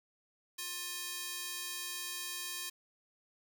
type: tone with high-pass filter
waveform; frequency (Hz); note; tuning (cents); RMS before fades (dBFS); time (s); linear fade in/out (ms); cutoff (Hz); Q
square; 354; F4; +23; -41; 0.58-2.7; 10; 3000; 0.52
effects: none